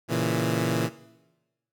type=chord; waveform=15% pulse; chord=A# diminished; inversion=none; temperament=equal; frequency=116.54 / 138.59 / 164.81 Hz; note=A#2 / C#3 / E3; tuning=0 / 0 / 0 cents; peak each=-21 / -24 / -21 dBFS; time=0.08-0.9 s; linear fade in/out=50 ms; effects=noise-tail reverb RT60 1.0 s tail -17 dB re dry